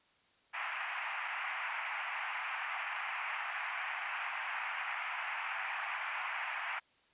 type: band-pass noise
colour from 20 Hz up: white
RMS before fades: -39 dBFS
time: 0.53-6.8 s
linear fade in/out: 20 ms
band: 750 to 2600 Hz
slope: 48 dB/octave
effects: white hiss -69 dBFS RMS until 7.13 s + resampled to 8000 Hz